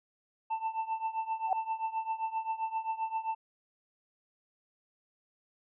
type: tone with tremolo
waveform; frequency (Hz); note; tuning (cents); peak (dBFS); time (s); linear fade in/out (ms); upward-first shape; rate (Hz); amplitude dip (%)
triangle; 890; A5; +20; -26; 0.5-3.35; 10; triangle; 7.6; 90
type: tone with exponential growth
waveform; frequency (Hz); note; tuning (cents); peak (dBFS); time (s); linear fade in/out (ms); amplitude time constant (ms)
sine; 761; F#5; +48; -20; 1.43-1.53; 2; 20
effects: resampled to 8000 Hz